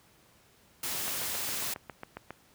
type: noise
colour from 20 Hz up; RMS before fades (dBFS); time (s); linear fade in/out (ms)
white; -34; 0.83-1.74; 5
type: click train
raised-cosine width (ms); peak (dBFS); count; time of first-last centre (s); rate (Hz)
0.5; -24; 10; 1.08-2.306; 7.34
effects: pink hiss -62 dBFS RMS until 2.54 s + high-pass 60 Hz 12 dB/octave